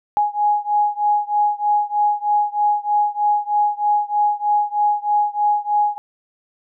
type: beating tone pair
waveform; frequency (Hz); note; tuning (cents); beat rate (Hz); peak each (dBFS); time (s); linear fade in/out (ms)
sine; 830.6 / 833.8; G#5 / G#5; 0 / +7; 3.2; -18 / -19; 0.17-5.98; 0
effects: none